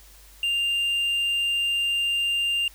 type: tone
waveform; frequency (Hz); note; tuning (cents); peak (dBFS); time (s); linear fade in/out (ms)
triangle; 2794; F7; 0; -20; 0.43-2.68; 2
effects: added 50 Hz sine -50 dBFS peak until 2.74 s + white hiss -52 dBFS RMS until 2.74 s